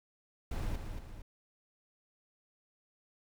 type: noise with echo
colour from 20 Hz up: brown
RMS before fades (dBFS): -35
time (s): 0.51-0.76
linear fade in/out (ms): 5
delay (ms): 230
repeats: 2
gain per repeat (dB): -6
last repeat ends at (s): 1.22
effects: none